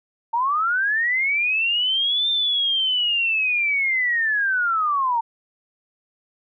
sine linear two-way sweep, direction up then down, 899 to 3604 to 899 Hz, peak -18 dBFS, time 0.33-5.21 s, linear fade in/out 10 ms, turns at 2.29 s, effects none

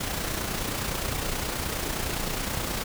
pink noise with amplitude modulation, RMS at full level -28 dBFS, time 0-2.84 s, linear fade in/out 10 ms, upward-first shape sine, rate 29.6 Hz, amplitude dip 45%, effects none

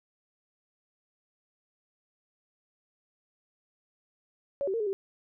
sine tone with pitch steps, 561 / 384.1 / 458.5 / 420.2 / 389.8 Hz, C#5 / G4 / A#4 / G#4 / G4, +21 / -35 / -29 / +20 / -10 cents, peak -27 dBFS, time 4.61-4.93 s, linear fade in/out 0 ms, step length 64 ms, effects none

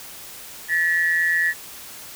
sine tone pair together, 1743.3 / 1912 Hz, A6 / A#6, -17 / +43 cents, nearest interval major second, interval 160 cents, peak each -20 dBFS, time 0.68-1.54 s, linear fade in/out 50 ms, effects white hiss -39 dBFS RMS until 2.15 s

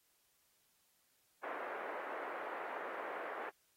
pink band-pass noise, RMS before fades -44 dBFS, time 1.43-3.5 s, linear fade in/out 10 ms, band 430 to 1800 Hz, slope 24 dB/octave, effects white hiss -75 dBFS RMS until 3.76 s + AAC 48 kbps

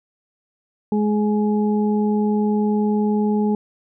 harmonic tone, 210.1 Hz, G#3, 20 cents sharp, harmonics 1 / 2 / 4, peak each -17 / -23 / -29 dBFS, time 0.92-3.55 s, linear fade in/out 2 ms, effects none

